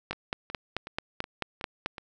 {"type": "two click trains", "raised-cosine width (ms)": 0.3, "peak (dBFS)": [-13, -23], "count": [9, 6], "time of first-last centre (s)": [[0.11, 1.861], [0.13, 1.982]], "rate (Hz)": [4.57, 2.7], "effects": []}